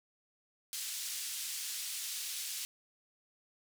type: band-pass noise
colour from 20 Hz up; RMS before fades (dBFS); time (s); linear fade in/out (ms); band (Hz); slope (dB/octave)
white; -40; 0.73-2.65; 0; 3000 to 10000; 12
effects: none